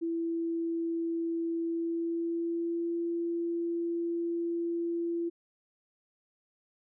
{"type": "tone with pitch glide", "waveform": "sine", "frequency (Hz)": [332.9, 339.3], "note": ["E4", "F4"], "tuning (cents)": [17, -50], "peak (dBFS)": -29, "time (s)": [0.01, 5.3], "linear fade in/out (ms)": 20, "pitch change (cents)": 33, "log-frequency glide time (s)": [1.63, 2.97], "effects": []}